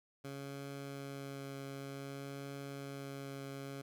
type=tone with vibrato; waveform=15% pulse; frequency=138.59 Hz; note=C#3; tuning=in tune; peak=-37 dBFS; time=0.24-3.82 s; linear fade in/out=10 ms; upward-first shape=triangle; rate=0.54 Hz; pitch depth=13 cents each way; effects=none